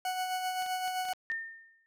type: tone with tremolo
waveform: 40% pulse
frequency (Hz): 740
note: F#5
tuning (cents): 0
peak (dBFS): -29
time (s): 0.05-1.13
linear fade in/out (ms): 2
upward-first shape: sine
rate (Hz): 7.7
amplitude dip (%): 40
type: clicks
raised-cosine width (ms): 0.2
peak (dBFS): -31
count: 7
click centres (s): 0.623 / 0.663 / 0.878 / 1.053 / 1.087 / 1.135 / 1.317
type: tone with exponential decay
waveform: sine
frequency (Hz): 1815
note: A#6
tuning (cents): -47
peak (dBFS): -29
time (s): 1.3-1.86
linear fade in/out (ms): 0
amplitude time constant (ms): 120
effects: none